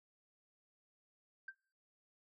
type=tone with exponential decay; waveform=sine; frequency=1568 Hz; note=G6; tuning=in tune; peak=-40 dBFS; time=1.48-1.55 s; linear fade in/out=5 ms; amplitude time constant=15 ms; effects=noise-tail reverb RT60 0.5 s tail -25 dB re dry + tanh soft clip ceiling -38 dBFS